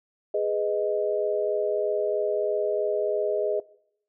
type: chord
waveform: sine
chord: G# minor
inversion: none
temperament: just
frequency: 415.3 / 498.4 / 623 Hz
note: G#4 / B4 / D#5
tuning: 0 / +16 / +2 cents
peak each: -26 / -30 / -26 dBFS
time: 0.34-3.6 s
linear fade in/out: 5 ms
effects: noise-tail reverb RT60 0.7 s tail -21 dB re dry